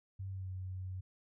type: tone with pitch glide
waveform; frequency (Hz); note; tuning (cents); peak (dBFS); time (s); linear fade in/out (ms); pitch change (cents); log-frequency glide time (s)
sine; 96.2 to 93.08; G2 to F#2; -32 to +11; -39; 0.19-1.01; 10; -57; 0.3-0.5
effects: none